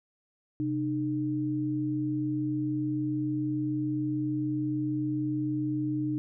sine tone pair together, 130.81 / 304 Hz, C3 / D#4, 0 / -40 cents, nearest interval octave + minor third, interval 1460 cents, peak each -33 / -28 dBFS, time 0.6-6.18 s, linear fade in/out 0 ms, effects none

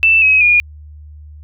sine tone with pitch steps, 2654 / 2549 / 2433 Hz, E7 / D#7 / D#7, +11 / +41 / -39 cents, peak -7 dBFS, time 0.03-0.6 s, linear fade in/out 0 ms, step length 190 ms, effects added 75 Hz sine -33 dBFS peak until 1.43 s

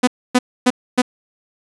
sawtooth tone bursts, 250 Hz, B3, 21 cents sharp, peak -6 dBFS, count 4, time 0.03-1.02 s, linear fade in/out 10 ms, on 45 ms, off 270 ms, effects resampled to 24000 Hz + 7-bit

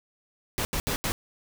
pink noise bursts at uneven times, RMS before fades -28 dBFS, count 4, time 0.58-0.65 / 0.73-0.8 / 0.87-0.96 / 1.04-1.12 s, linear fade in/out 0 ms, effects none

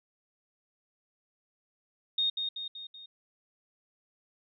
sine tone with echo, 3700 Hz, A#7, 14 cents flat, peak -25 dBFS, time 2.18-2.3 s, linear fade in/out 5 ms, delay 190 ms, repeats 4, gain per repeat -5 dB, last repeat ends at 3.06 s, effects none

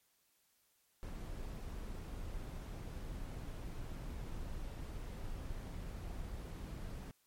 brown noise, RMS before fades -44 dBFS, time 1.03-7.11 s, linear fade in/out 0 ms, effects white hiss -75 dBFS RMS until 7.26 s + MP3 64 kbps

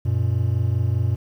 triangle tone pair together, 93.7 / 118.7 Hz, F#2 / A#2, +22 / +32 cents, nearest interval major third, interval 410 cents, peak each -19 dBFS, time 0.05-1.16 s, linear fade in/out 10 ms, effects 9-bit

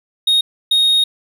triangle tone bursts at uneven times, 3729 Hz, A#7, in tune, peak -9 dBFS, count 2, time 0.27-0.41 / 0.71-1.04 s, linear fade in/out 5 ms, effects none

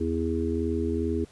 harmonic tone, 82.41 Hz, E2, in tune, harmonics 1 / 3 / 4 / 5, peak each -30 / -30 / -30 / -30 dBFS, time 0-1.25 s, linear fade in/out 10 ms, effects pink hiss -56 dBFS RMS until 1.31 s + resampled to 24000 Hz

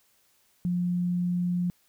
sine tone, 177.1 Hz, F3, 24 cents sharp, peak -24 dBFS, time 0.65-1.7 s, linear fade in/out 0 ms, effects white hiss -66 dBFS RMS until 1.88 s

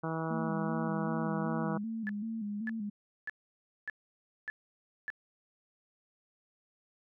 harmonic tone, 161.8 Hz, E3, 32 cents flat, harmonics 1 / 2 / 3 / 4 / 5 / 6 / 7 / 8 / 9, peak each -36 / -39 / -41 / -42 / -43 / -44 / -44 / -45 / -46 dBFS, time 0.03-1.78 s, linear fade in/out 10 ms
sine tone with vibrato, 215.3 Hz, A3, 37 cents flat, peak -34 dBFS, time 0.3-2.9 s, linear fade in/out 10 ms, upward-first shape square, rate 2.6 Hz, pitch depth 76 cents each way
sine tone bursts, 1728 Hz, A6, 32 cents flat, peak -34 dBFS, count 6, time 2.07-5.102 s, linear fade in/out 0 ms, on 22 ms, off 580 ms
effects none

